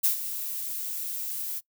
violet noise with ADSR envelope, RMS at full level -21 dBFS, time 0.03-1.61 s, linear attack 17 ms, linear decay 110 ms, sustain -12 dB, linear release 33 ms, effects noise-tail reverb RT60 0.1 s tail -22 dB re dry

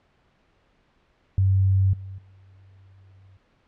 sine tone with level steps, 96 Hz, G2, 36 cents flat, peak -16 / -34 / -49 dBFS, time 1.38-3.37 s, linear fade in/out 0 ms, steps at 1.93 / 2.18 s, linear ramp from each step 5 ms, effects pink hiss -64 dBFS RMS until 3.67 s + low-pass 3000 Hz 12 dB/octave

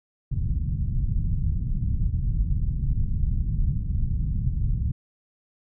pink low-pass noise, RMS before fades -24 dBFS, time 0.31-4.92 s, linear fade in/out 5 ms, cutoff 150 Hz, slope 24 dB/octave, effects none

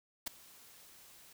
white noise with ADSR envelope, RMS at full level -34 dBFS, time 0.26-1.33 s, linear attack 14 ms, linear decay 6 ms, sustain -24 dB, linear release 5 ms, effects none

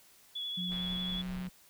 sine tone with vibrato, 3395 Hz, G#7, 37 cents sharp, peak -35 dBFS, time 0.35-1.22 s, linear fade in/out 10 ms, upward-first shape sine, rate 11 Hz, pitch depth 22 cents each way
sine tone with pitch glide, 180 to 182.3 Hz, F#3 to F#3, -47 to -25 cents, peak -36 dBFS, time 0.57-1.49 s, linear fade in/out 10 ms, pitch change +22 cents, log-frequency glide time 0.78-1.01 s
brown noise with tremolo, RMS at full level -45 dBFS, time 0.68-1.5 s, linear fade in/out 20 ms, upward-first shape triangle, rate 4.9 Hz, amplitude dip 60%
click train, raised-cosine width 0.3 ms, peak -33 dBFS, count 99, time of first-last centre 0.72-1.468 s, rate 131 Hz
effects white hiss -61 dBFS RMS until 1.69 s

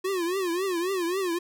square tone with vibrato, 362.6 Hz, F#4, 35 cents flat, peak -26 dBFS, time 0.04-1.39 s, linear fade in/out 10 ms, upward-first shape triangle, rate 3.7 Hz, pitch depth 170 cents each way, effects none

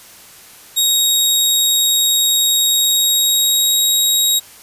20% pulse tone with pitch glide, 3770 to 3796 Hz, A#7 to A#7, +19 to +31 cents, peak -6 dBFS, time 0.76-4.4 s, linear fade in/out 20 ms, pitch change +12 cents, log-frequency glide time 2.68-3.85 s, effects white hiss -41 dBFS RMS until 4.62 s + resampled to 32000 Hz

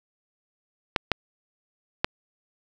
clicks, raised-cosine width 0.3 ms, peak -4 dBFS, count 3, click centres 0.962 / 1.117 / 2.045 s, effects none

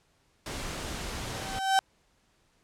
pink noise, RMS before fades -36 dBFS, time 0.46-1.59 s, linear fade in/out 2 ms
35% pulse tone with exponential growth, 771 Hz, G5, 29 cents flat, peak -17 dBFS, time 1.19-1.79 s, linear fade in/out 0 ms, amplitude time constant 130 ms
effects pink hiss -68 dBFS RMS until 2.63 s + low-pass 9000 Hz 12 dB/octave

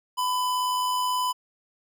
square tone with amplitude modulation, 1002 Hz, B5, 25 cents sharp, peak -23 dBFS, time 0.17-1.33 s, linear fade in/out 20 ms, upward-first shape sine, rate 98.6 Hz, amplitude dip 25%, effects none

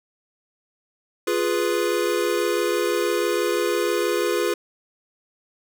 square chord, F diminished, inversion none, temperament equal, 349.2 / 415.3 / 493.9 Hz, F4 / Ab4 / Cb5, 0 / 0 / 0 cents, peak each -25 / -25 / -26 dBFS, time 1.27-4.54 s, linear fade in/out 5 ms, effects none

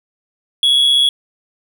triangle tone with amplitude modulation, 3356 Hz, G#7, 17 cents sharp, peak -6 dBFS, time 0.63-1.09 s, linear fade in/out 2 ms, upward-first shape sine, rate 136 Hz, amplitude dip 45%, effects none

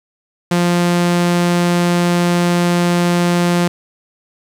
sawtooth tone, 174.61 Hz, F3, in tune, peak -8 dBFS, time 0.51-3.68 s, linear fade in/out 5 ms, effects low-pass 11000 Hz 12 dB/octave + 7-bit

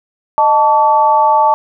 sine tone with amplitude modulation, 880 Hz, A5, in tune, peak -3 dBFS, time 0.38-1.54 s, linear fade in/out 0 ms, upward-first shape sine, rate 262 Hz, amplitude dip 90%, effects none

